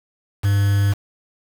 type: tone with quantisation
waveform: triangle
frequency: 100.3 Hz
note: G2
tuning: 40 cents sharp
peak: -12 dBFS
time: 0.43-0.94 s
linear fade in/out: 20 ms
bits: 5
effects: none